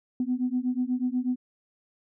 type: beating tone pair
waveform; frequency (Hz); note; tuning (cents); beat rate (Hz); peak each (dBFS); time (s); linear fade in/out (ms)
sine; 246.9 / 255.1; B3 / C4; 0 / -44; 8.2; -27; 0.2-1.36; 2
effects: tanh soft clip ceiling -17 dBFS